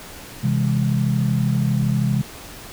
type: chord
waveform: sine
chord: C augmented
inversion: none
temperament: just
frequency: 130.81 / 163.52 / 204.4 Hz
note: C3 / E3 / G#3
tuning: 0 / -14 / -27 cents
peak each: -19 / -23 / -22 dBFS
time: 0.43-2.22 s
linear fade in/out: 10 ms
effects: pink hiss -38 dBFS RMS until 2.72 s